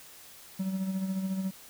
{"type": "tone with tremolo", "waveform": "triangle", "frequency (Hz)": 190.3, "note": "F#3", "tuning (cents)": 49, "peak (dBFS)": -25, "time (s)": [0.59, 1.51], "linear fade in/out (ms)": 10, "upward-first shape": "sine", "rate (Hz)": 14, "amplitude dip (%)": 50, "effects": ["white hiss -51 dBFS RMS until 1.69 s"]}